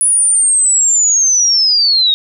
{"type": "linear sweep", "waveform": "sine", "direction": "down", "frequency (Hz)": [9956, 3703], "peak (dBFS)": -8, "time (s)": [0.01, 2.14], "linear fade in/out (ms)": 0, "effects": []}